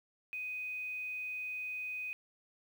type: tone with quantisation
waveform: sine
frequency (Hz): 2500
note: D#7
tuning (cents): +8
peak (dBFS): -37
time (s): 0.33-2.13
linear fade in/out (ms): 0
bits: 10
effects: none